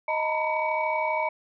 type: tone cluster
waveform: sine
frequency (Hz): 625 / 910 / 943 / 984 / 2266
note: D#5 / A#5 / A#5 / B5 / C#7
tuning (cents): +8 / -42 / +20 / -7 / +37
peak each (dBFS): -28 / -28 / -35 / -31 / -30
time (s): 0.08-1.29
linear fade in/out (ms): 5
effects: tanh soft clip ceiling -14 dBFS